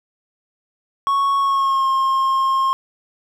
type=tone with pitch glide; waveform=triangle; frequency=1107 to 1068.7 Hz; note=C#6 to C6; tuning=-3 to +36 cents; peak=-13 dBFS; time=1.07-2.73 s; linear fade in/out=0 ms; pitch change=-61 cents; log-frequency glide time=1.39-1.88 s; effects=none